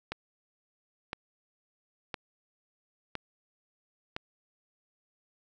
click train, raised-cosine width 0.3 ms, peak -18 dBFS, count 5, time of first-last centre 0.12-4.164 s, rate 0.989 Hz, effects none

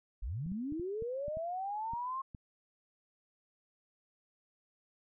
sine linear sweep, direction up, 38 to 1080 Hz, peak -35 dBFS, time 0.22-2.22 s, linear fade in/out 10 ms
clicks, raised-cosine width 5 ms, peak -34 dBFS, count 9, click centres 0.464 / 0.518 / 0.723 / 0.797 / 1.023 / 1.282 / 1.371 / 1.935 / 2.348 s
effects none

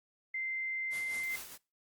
sine tone, 2082 Hz, C7, 9 cents flat, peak -34 dBFS, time 0.34-1.36 s, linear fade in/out 5 ms
white noise with tremolo, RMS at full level -43 dBFS, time 0.9-1.58 s, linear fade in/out 50 ms, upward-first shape sine, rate 4.7 Hz, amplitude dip 60%
effects noise-tail reverb RT60 0.3 s tail -23 dB re dry + Opus 32 kbps

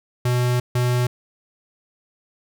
square tone bursts at uneven times, 123.47 Hz, B2, in tune, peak -18 dBFS, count 2, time 0.25-0.6 / 0.75-1.07 s, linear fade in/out 5 ms, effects none

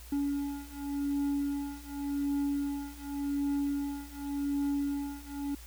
triangle beating tone pair, 282.9 / 283.78 Hz, C#4 / C#4, +35 / +41 cents, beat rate 0.88 Hz, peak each -32 / -31 dBFS, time 0.12-5.55 s, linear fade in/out 5 ms, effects added 59 Hz sine -47 dBFS peak until 5.66 s + white hiss -53 dBFS RMS until 5.66 s

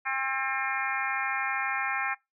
harmonic tone with a mistuned harmonic, 267.4 Hz, C4, 38 cents sharp, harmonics 3 / 4 / 5 / 6 / 7 / 8 / 9, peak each -35 / -35 / -35 / -35 / -35 / -35 / -35 dBFS, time 0.05-2.15 s, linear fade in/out 20 ms, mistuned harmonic 7, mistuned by -53 cents, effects noise-tail reverb RT60 0.2 s tail -22 dB re dry

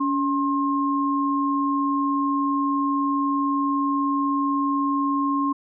sine tone pair together, 282.3 / 1066 Hz, C#4 / C6, +32 / +32 cents, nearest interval octave + major seventh, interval 2300 cents, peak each -22 / -23 dBFS, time 0-5.53 s, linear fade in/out 10 ms, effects none

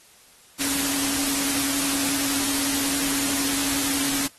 sine tone in noise, 277.2 Hz, C#4, in tune, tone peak -29 dBFS, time 0.59-4.28 s, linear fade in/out 20 ms, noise white, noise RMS -25 dBFS, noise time 0.59-4.28 s, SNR -7 dB, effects white hiss -53 dBFS RMS until 4.38 s + AAC 32 kbps

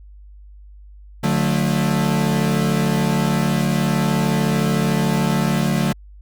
40% pulse chord, D major, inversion none, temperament equal with one note detuned, 146.83 / 180.46 / 220 Hz, D3 / F#3 / A3, 0 / -43 / 0 cents, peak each -20 dBFS, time 1.23-5.93 s, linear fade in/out 10 ms, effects added 50 Hz sine -39 dBFS peak until 6.21 s

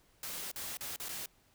white noise with dropouts, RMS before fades -41 dBFS, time 0.23-1.26 s, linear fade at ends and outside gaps 2 ms, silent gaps 0.515-0.559 / 0.771-0.808 / 0.962-0.999 / 1.086-1.09 s, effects pink hiss -68 dBFS RMS until 1.54 s

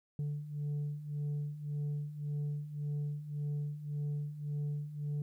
sine beating tone pair, 145.4 / 147.2 Hz, D3 / D3, -17 / +4 cents, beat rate 1.8 Hz, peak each -38 / -34 dBFS, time 0.19-5.22 s, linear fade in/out 2 ms, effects tanh soft clip ceiling -32 dBFS + 12-bit

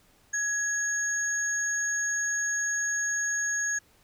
sine tone pair together, 1668 / 6586 Hz, G#6 / G#8, +7 / -15 cents, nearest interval 2 octaves, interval 2378 cents, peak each -28 dBFS, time 0.33-3.79 s, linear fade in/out 10 ms, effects tanh soft clip ceiling -18 dBFS + pink hiss -62 dBFS RMS until 4.03 s

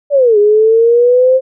sine linear two-way sweep, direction down then up, 590 to 409.2 to 527 Hz, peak -5 dBFS, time 0.1-1.41 s, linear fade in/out 50 ms, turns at 0.38 s, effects none

